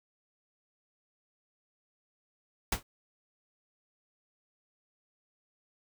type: noise with exponential decay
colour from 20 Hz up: pink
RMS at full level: -24 dBFS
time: 2.72-2.83 s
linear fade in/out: 5 ms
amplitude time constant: 23 ms
effects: none